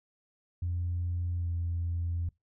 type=tone with pitch glide; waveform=sine; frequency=87.31 to 85.41 Hz; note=F2 to F2; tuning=0 to -38 cents; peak=-28 dBFS; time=0.62-2.29 s; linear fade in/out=5 ms; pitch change=-38 cents; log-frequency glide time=1.37-1.48 s; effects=noise-tail reverb RT60 0.2 s tail -25 dB re dry + tanh soft clip ceiling -25 dBFS